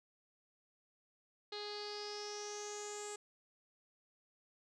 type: tone with low-pass filter sweep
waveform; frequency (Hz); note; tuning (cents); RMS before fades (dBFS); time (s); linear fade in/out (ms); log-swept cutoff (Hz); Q
sawtooth; 415.3; G#4; 0; -45; 1.52-3.16; 5; 4100 to 7800; 7.9
effects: none